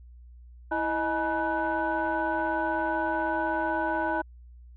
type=tone cluster; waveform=sine; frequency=326.8 / 623 / 847 / 963 / 1498 Hz; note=E4 / D#5 / G#5 / B5 / F#6; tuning=-15 / +2 / +34 / -44 / +21 cents; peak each=-31 dBFS; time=0.71-4.22 s; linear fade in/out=10 ms; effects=tanh soft clip ceiling -17 dBFS + added 60 Hz sine -46 dBFS peak until 4.76 s